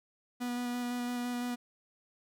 45% pulse tone with vibrato, 244.1 Hz, B3, 20 cents flat, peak -33 dBFS, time 0.4-1.56 s, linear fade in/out 20 ms, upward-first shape square, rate 5.9 Hz, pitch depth 9 cents each way, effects none

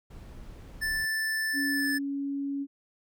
brown noise, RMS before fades -44 dBFS, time 0.1-1.06 s, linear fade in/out 10 ms
square tone with pitch glide, 1761 to 1745.8 Hz, A6 to A6, +1 to -14 cents, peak -28 dBFS, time 0.81-1.99 s, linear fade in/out 20 ms, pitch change -15 cents, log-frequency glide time 1.58-1.86 s
sine tone, 279.2 Hz, C#4, 13 cents sharp, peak -29 dBFS, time 1.53-2.67 s, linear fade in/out 50 ms
effects none

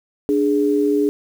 sine tone pair together, 293.7 / 415.3 Hz, D4 / G#4, 0 / 0 cents, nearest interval tritone, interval 600 cents, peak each -17 dBFS, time 0.29-1.09 s, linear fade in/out 0 ms, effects 7-bit

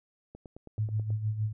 click train, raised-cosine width 2 ms, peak -32 dBFS, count 8, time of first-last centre 0.35-1.104 s, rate 9.28 Hz
sine tone with tremolo, 107.7 Hz, A2, 37 cents flat, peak -25 dBFS, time 0.78-1.53 s, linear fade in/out 10 ms, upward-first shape sine, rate 6.5 Hz, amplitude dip 65%
effects none

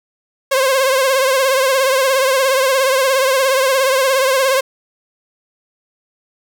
sawtooth tone with vibrato, 531 Hz, C5, 25 cents sharp, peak -8 dBFS, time 0.51-4.61 s, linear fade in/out 10 ms, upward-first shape triangle, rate 17 Hz, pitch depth 81 cents each way, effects none

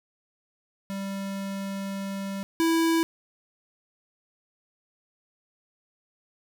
square tone pair in turn, 196 / 328.9 Hz, G3 / E4, 0 / -4 cents, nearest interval major sixth, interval 896 cents, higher second, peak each -31 / -21 dBFS, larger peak second, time 0.9-2.43 / 2.6-3.03 s, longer first, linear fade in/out 0 ms, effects none

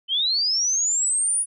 sine linear sweep, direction up, 3015 to 9840 Hz, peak -19 dBFS, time 0.08-1.46 s, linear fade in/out 50 ms, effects none

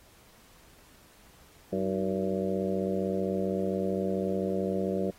harmonic tone with a mistuned harmonic, 95.6 Hz, G2, 43 cents flat, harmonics 1 / 2 / 3 / 4 / 5 / 6 / 7, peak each -43 / -31 / -37 / -33 / -34 / -35 / -40 dBFS, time 1.72-5.11 s, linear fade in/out 10 ms, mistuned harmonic 3, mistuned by +140 cents, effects pink hiss -58 dBFS RMS until 5.18 s + AAC 48 kbps

